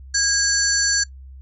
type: tone cluster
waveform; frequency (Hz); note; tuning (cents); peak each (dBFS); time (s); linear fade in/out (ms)
sine; 1633 / 4471 / 5960 / 7210; G#6 / C#8 / F#8 / A8; -30 / +14 / +12 / +41; -22; 0.14-1.04; 10
effects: noise-tail reverb RT60 0.1 s tail -19 dB re dry + added 66 Hz sine -37 dBFS peak until 1.41 s